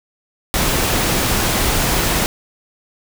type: noise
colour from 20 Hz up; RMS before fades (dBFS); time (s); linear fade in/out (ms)
pink; -17; 0.54-2.26; 0
effects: none